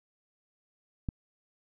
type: click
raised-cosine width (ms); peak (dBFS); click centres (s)
5; -19; 1.088
effects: none